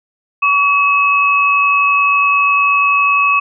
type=tone pair together; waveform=sine; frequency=1132.2 / 2578 Hz; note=C#6 / E7; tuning=+36 / -39 cents; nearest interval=octave + major second; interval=1425 cents; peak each=-12 dBFS; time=0.42-3.4 s; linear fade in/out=10 ms; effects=none